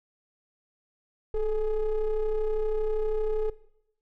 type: ring-modulated tone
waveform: triangle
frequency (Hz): 207.7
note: G#3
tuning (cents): 0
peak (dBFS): -19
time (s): 1.34-3.5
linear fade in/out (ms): 5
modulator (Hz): 224
effects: noise-tail reverb RT60 0.8 s tail -19 dB re dry